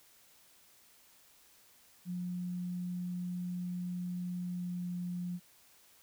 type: tone with pitch glide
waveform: sine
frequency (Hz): 178.6 to 177.37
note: F3 to F3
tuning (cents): +39 to +27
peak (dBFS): -35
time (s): 2.05-5.4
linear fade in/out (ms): 50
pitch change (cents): -12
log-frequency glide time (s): 4.31-4.97
effects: white hiss -63 dBFS RMS until 6.02 s